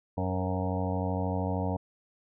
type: harmonic tone with a mistuned harmonic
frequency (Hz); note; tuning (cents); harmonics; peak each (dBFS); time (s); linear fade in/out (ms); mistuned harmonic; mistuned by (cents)
93; F#2; +9; 1 / 2 / 3 / 5 / 6 / 7 / 8 / 9 / 10; -31 / -34 / -36 / -38 / -39 / -39 / -40 / -41 / -41; 0.17-1.77; 10; 6; -29
effects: none